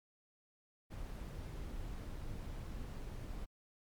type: noise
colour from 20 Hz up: brown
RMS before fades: -44 dBFS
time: 0.9-3.46 s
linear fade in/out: 20 ms
effects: MP3 96 kbps